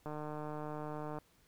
click train, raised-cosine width 1 ms, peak -29 dBFS, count 171, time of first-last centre 0.06-1.186 s, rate 151 Hz, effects pink hiss -69 dBFS RMS until 1.47 s

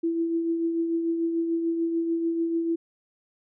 sine tone with tremolo, 332.6 Hz, E4, 16 cents sharp, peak -21 dBFS, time 0.03-2.76 s, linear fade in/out 10 ms, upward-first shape triangle, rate 6.8 Hz, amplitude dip 45%, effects none

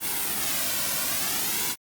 white noise with flanger, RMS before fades -27 dBFS, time 0-1.76 s, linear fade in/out 50 ms, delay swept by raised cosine 1.6 to 2.42 ms, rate 0.58 Hz, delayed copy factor -0.6, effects Opus 32 kbps

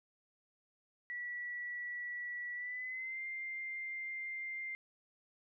sine tone with pitch glide, 1946 to 2098 Hz, B6 to C7, -26 to +4 cents, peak -39 dBFS, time 1.1-4.75 s, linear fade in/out 0 ms, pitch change +130 cents, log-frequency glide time 2.53-3.21 s, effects none

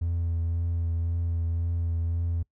triangle tone with vibrato, 84.3 Hz, E2, 39 cents sharp, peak -22 dBFS, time 0.01-2.43 s, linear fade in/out 10 ms, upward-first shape triangle, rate 1.9 Hz, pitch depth 22 cents each way, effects noise-tail reverb RT60 0.1 s tail -25 dB re dry + tanh soft clip ceiling -19 dBFS

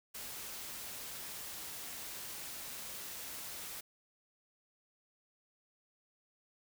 white noise, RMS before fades -45 dBFS, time 0.14-3.81 s, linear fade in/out 10 ms, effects none

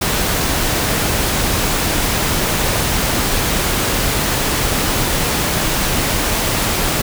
pink noise, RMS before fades -17 dBFS, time 0.01-7.02 s, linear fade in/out 10 ms, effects none

